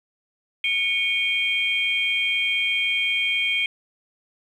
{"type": "tone cluster", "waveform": "sine", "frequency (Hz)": [2223, 2438, 3193], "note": ["C#7", "D#7", "G7"], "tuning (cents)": [4, -36, 31], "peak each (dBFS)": -24, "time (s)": [0.64, 3.66], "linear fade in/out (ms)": 2, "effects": ["tanh soft clip ceiling -10 dBFS", "9-bit"]}